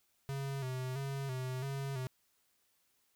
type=tone with vibrato; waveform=square; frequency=133 Hz; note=C3; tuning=29 cents sharp; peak=-37 dBFS; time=0.29-2.07 s; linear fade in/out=0 ms; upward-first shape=square; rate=1.5 Hz; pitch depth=57 cents each way; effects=white hiss -75 dBFS RMS until 3.15 s